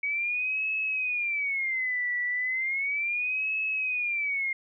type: tone with vibrato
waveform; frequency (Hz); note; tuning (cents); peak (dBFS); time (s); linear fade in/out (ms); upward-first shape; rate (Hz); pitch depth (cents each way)
sine; 2249; C#7; +24; -26; 0.03-4.53; 5; sine; 0.35; 240
effects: none